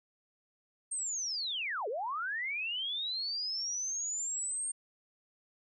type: linear two-way sweep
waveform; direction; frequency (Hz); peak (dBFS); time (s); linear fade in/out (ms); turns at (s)
sine; down then up; 8700 to 396.5 to 8700; -33; 0.91-4.72; 10; 1.88
effects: none